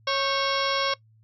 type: harmonic tone with a mistuned harmonic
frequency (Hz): 549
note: C#5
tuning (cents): -17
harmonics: 1 / 2 / 3 / 4 / 5 / 6 / 7 / 8 / 9 / 10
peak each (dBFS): -28 / -28 / -33 / -32 / -36 / -32 / -35 / -36 / -40 / -34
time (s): 0.07-0.94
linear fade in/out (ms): 5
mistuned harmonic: 3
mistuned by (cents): -90
effects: noise-tail reverb RT60 0.1 s tail -20 dB re dry + added 110 Hz sine -55 dBFS peak until 1.23 s